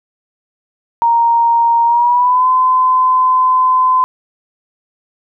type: tone with pitch glide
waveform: sine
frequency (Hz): 932.3 to 1022.6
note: A#5 to C6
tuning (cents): 0 to -40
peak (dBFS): -8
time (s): 1.02-4.04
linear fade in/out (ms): 0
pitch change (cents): +160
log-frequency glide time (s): 1.85-2.48
effects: none